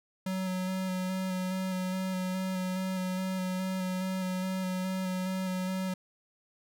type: tone with vibrato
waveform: square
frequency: 186.2 Hz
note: F#3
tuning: 11 cents sharp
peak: -31 dBFS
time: 0.26-5.94 s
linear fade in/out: 5 ms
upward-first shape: square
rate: 2.4 Hz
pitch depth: 15 cents each way
effects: none